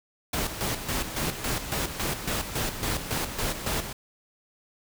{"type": "noise with tremolo", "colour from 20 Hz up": "pink", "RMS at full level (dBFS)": -28, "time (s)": [0.33, 3.93], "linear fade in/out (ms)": 5, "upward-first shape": "square", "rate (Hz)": 3.6, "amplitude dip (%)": 60, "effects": []}